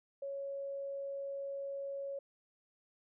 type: tone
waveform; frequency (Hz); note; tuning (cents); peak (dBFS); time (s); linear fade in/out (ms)
sine; 554.4; C#5; 0; -38; 0.22-2.19; 5
effects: none